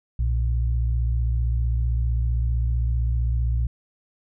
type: tone pair together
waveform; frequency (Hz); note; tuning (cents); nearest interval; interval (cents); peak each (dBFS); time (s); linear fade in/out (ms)
sine; 61.06 / 116.54; B1 / A#2; -19 / 0; major seventh; 1119; -20 / -27; 0.19-3.67; 5
effects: none